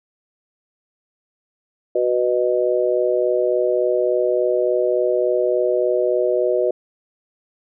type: harmonic tone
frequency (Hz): 123.47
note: B2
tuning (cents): 0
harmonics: 3 / 4 / 5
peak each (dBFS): -20 / -20 / -20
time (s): 1.95-6.71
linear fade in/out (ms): 5
effects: none